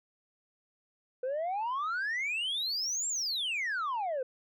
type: exponential two-way sweep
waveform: sine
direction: up then down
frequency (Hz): 493.9 to 7600 to 493.9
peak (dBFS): -28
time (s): 1.23-4.23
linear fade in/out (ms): 5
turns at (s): 3.08
effects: tanh soft clip ceiling -29 dBFS